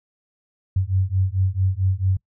sine beating tone pair, 92.5 / 97 Hz, F#2 / G2, 0 / -18 cents, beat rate 4.5 Hz, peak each -21 dBFS, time 0.76-2.17 s, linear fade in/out 5 ms, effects noise-tail reverb RT60 0.1 s tail -23 dB re dry

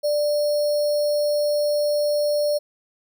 sine tone with sample-and-hold, 590 Hz, D5, 8 cents sharp, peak -18 dBFS, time 0.03-2.59 s, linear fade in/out 20 ms, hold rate 4900 Hz, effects none

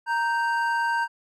triangle tone pair together, 932.3 / 1561.2 Hz, A#5 / G6, 0 / -8 cents, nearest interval major sixth, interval 892 cents, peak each -22 / -24 dBFS, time 0.06-1.08 s, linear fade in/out 50 ms, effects none

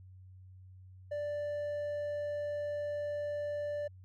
sine tone with hard clipping, 587.3 Hz, D5, in tune, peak -35 dBFS, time 1.11-3.88 s, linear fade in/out 10 ms, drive 3 dB, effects added 93 Hz sine -51 dBFS peak until 4.04 s

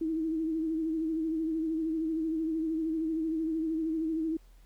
sine tone with vibrato, 320.4 Hz, E4, 49 cents flat, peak -28 dBFS, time 0.01-4.37 s, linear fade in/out 5 ms, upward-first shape sine, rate 13 Hz, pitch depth 46 cents each way, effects added 41 Hz sine -53 dBFS peak until 4.65 s + pink hiss -67 dBFS RMS until 4.65 s

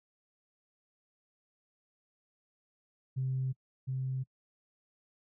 sine tone with echo, 131 Hz, C3, 2 cents sharp, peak -29 dBFS, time 3.16-3.53 s, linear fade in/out 20 ms, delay 710 ms, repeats 1, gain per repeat -2 dB, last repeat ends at 4.24 s, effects noise-tail reverb RT60 0.1 s tail -25 dB re dry + tanh soft clip ceiling -25 dBFS

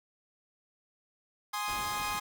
sawtooth chord, Ab major, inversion none, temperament equal, 830.6 / 1046.5 / 1244.5 Hz, Ab5 / C6 / Eb6, 0 / 0 / 0 cents, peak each -33 dBFS, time 1.53-2.2 s, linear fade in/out 10 ms
pink noise, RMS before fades -44 dBFS, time 1.68-2.19 s, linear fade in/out 0 ms
effects none

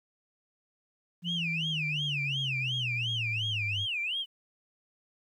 sine exponential sweep, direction down, 174.61 to 98.9 Hz, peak -32 dBFS, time 1.22-3.87 s, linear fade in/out 50 ms
sine tone with vibrato, 2770 Hz, F7, 15 cents flat, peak -29 dBFS, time 1.24-4.26 s, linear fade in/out 50 ms, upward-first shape sine, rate 2.8 Hz, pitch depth 290 cents each way
effects tanh soft clip ceiling -23 dBFS + 11-bit

